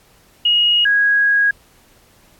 sine tone pair in turn, 2881 / 1649.8 Hz, F#7 / G#6, -47 / -12 cents, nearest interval minor seventh, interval 965 cents, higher first, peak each -11 dBFS, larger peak neither, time 0.45-0.85 / 0.85-1.51 s, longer second, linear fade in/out 5 ms, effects pink hiss -52 dBFS RMS until 2.39 s + AAC 64 kbps

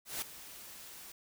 white noise with ADSR envelope, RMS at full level -36 dBFS, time 0.05-1.12 s, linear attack 170 ms, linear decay 4 ms, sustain -14 dB, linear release 3 ms, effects none

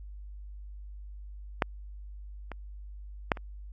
clicks, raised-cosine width 0.5 ms, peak -8 / -23 / -7 / -26 dBFS, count 4, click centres 1.622 / 2.517 / 3.318 / 3.372 s, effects added 50 Hz sine -41 dBFS peak until 3.72 s + AAC 32 kbps

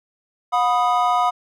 triangle chord, B major, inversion second, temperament equal with one note detuned, 722.3 / 987.8 / 1244.5 Hz, F#5 / B5 / D#6, -42 / 0 / 0 cents, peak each -17 / -19 / -19 dBFS, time 0.52-1.31 s, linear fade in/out 20 ms, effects none

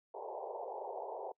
white band-pass noise, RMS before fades -43 dBFS, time 0.14-1.32 s, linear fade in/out 5 ms, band 380 to 940 Hz, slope 96 dB/octave, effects noise-tail reverb RT60 0.1 s tail -26 dB re dry

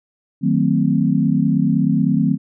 sine chord, D# diminished seventh, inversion none, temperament equal with one note detuned, 155.56 / 185 / 225.4 / 261.6 Hz, D#3 / F#3 / A3 / C4, 0 / 0 / +42 / 0 cents, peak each -19 dBFS, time 0.41-2.38 s, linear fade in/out 50 ms, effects none

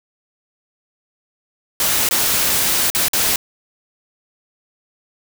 white noise with dropouts, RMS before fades -17 dBFS, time 1.8-3.36 s, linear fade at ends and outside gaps 1 ms, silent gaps 2.089-2.11 / 2.901-2.949 / 3.084-3.133 s, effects none

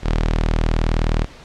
sawtooth tone, 39.61 Hz, D#1, 32 cents sharp, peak -12 dBFS, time 0.02-1.27 s, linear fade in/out 50 ms, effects pink hiss -42 dBFS RMS until 1.44 s + low-pass 5000 Hz 12 dB/octave

